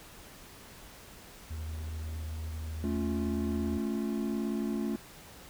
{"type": "tone", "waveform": "triangle", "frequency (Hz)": 79, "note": "D#2", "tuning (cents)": 27, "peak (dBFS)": -33, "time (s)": [1.5, 3.78], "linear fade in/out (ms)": 10}
{"type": "chord", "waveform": "triangle", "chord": "A augmented", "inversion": "none", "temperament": "equal with one note detuned", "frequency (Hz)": [218.9, 277.2, 349.2], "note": ["A3", "C#4", "E#4"], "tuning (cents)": [-9, 0, 0], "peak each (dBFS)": [-30, -34, -35], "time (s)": [2.84, 4.96], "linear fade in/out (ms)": 0}
{"effects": ["pink hiss -51 dBFS RMS until 5.49 s"]}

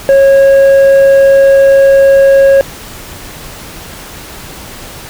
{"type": "tone with tanh clipping", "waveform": "triangle", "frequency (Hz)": 547, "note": "C#5", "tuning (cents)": -23, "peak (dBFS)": -3, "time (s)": [0.09, 2.61], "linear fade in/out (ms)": 0, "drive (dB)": 9, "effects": ["pink hiss -28 dBFS RMS until 5.09 s"]}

